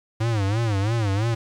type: tone with vibrato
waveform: square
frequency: 106.7 Hz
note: G#2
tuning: 47 cents sharp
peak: -21 dBFS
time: 0.2-1.35 s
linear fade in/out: 10 ms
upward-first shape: sine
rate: 3 Hz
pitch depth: 170 cents each way
effects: low-pass 7000 Hz 12 dB/octave + 8-bit